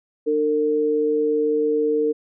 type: tone pair together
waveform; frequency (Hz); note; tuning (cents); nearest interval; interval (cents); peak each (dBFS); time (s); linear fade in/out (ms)
sine; 300.4 / 454.5; D4 / A#4; +39 / -44; perfect fifth; 717; -24 / -18; 0.26-2.13; 20
effects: none